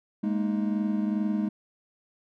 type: chord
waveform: triangle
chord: Ab suspended second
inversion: none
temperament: equal with one note detuned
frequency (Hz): 207.7 / 230 / 311.1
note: Ab3 / Bb3 / Eb4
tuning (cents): 0 / -23 / 0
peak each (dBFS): -24 / -30 / -30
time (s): 0.23-1.49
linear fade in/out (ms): 10
effects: none